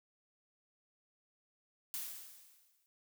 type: noise with exponential decay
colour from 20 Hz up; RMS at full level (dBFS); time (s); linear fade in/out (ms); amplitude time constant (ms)
blue; -39; 1.94-2.86; 0; 200
effects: none